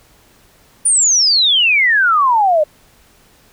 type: exponential sweep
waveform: sine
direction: down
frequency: 9580 to 587.3 Hz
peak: -9 dBFS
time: 0.85-2.64 s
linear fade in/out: 10 ms
effects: pink hiss -50 dBFS RMS until 3.52 s